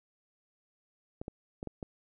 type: clicks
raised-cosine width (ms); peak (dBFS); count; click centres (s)
2; -25; 5; 1.215 / 1.281 / 1.629 / 1.673 / 1.828
effects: none